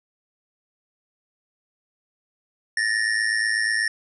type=ring-modulated tone; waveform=square; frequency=1812 Hz; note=A#6; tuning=50 cents flat; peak=-18 dBFS; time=2.77-3.88 s; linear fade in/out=2 ms; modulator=54.1 Hz; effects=resampled to 24000 Hz